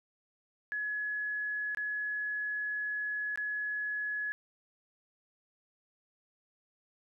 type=tone with dropouts; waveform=sine; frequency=1693 Hz; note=G#6; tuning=33 cents sharp; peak=-32 dBFS; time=0.72-4.32 s; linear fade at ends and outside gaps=0 ms; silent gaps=1.748-1.772 / 3.358-3.375 s; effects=none